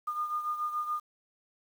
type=beating tone pair; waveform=sine; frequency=1215 / 1222 Hz; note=D#6 / D#6; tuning=-42 / -32 cents; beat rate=7 Hz; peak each=-31 / -38 dBFS; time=0.07-1 s; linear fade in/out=10 ms; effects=9-bit